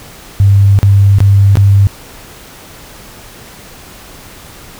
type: tone with dropouts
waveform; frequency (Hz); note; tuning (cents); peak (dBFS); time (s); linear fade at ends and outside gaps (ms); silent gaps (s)
sine; 99.3; G2; +23; -3; 0.4-1.87; 0; 0.789-0.83 / 1.185-1.204 / 1.555-1.571
effects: pink hiss -34 dBFS RMS until 4.79 s